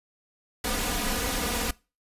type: noise with comb filter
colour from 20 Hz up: pink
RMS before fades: -28 dBFS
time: 0.64-1.71 s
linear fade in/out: 5 ms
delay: 4.1 ms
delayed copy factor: +1
effects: noise-tail reverb RT60 0.3 s tail -23 dB re dry + resampled to 32000 Hz